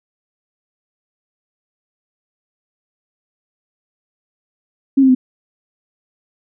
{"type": "tone with pitch steps", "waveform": "sine", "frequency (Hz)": [272.2, 263.8, 255.7], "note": ["C#4", "C4", "C4"], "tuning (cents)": [-31, 14, -40], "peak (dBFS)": -7, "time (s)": [4.97, 5.15], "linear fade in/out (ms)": 10, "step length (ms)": 60, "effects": []}